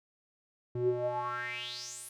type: tone with band-pass filter sweep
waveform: square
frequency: 122.1 Hz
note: B2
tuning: 19 cents flat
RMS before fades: -35 dBFS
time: 0.75-2.09 s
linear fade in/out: 5 ms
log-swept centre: 260 to 11000 Hz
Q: 6.5
effects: none